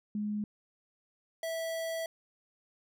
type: tone pair in turn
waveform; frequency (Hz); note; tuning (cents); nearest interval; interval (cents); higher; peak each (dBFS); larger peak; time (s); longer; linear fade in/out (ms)
sine / square; 209.3 / 655; G#3 / E5; +14 / -11; octave + minor sixth; 1975; second; -31 / -34; first; 0.15-0.44 / 1.43-2.06; second; 2
effects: none